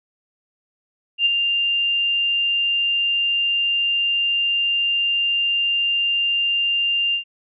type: tone with ADSR envelope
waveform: sine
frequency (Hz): 2794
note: F7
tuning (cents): 0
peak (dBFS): -12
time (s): 1.18-7.24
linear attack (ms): 76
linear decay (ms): 20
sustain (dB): -5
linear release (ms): 100
effects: none